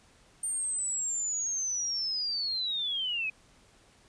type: linear sweep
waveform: sine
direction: down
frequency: 8870 to 2497 Hz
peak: -29 dBFS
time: 0.43-3.3 s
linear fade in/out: 5 ms
effects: pink hiss -61 dBFS RMS until 4.08 s + resampled to 22050 Hz